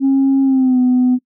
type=tone with pitch glide; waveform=sine; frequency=270.9 to 251.3 Hz; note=C#4 to B3; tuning=-40 to +30 cents; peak=-8 dBFS; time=0-1.19 s; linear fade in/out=50 ms; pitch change=-130 cents; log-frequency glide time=0.43-0.79 s; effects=noise-tail reverb RT60 0.1 s tail -22 dB re dry + tanh soft clip ceiling -7 dBFS